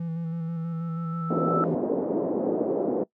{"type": "tone with vibrato", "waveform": "triangle", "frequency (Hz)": 165.7, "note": "E3", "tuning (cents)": 9, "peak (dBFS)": -26, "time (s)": [0, 1.75], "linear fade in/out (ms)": 5, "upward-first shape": "square", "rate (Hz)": 6.2, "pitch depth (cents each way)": 24}
{"type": "tone with exponential growth", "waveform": "sine", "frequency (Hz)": 1318.5, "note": "E6", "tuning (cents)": 0, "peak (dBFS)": -22, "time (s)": [0.26, 1.64], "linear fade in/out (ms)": 1, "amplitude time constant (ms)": 300}
{"type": "band-pass noise", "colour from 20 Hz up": "pink", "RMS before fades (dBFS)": -26, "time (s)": [1.3, 3.04], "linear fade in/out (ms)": 10, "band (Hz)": [250, 570], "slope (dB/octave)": 24}
{"effects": ["noise-tail reverb RT60 0.1 s tail -21 dB re dry"]}